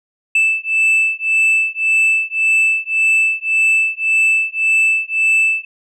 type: beating tone pair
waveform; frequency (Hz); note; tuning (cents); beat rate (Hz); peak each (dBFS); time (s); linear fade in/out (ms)
sine; 2637 / 2638.8; E7 / E7; 0 / +1; 1.8; -13 / -13; 0.35-5.65; 5
effects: tanh soft clip ceiling -9 dBFS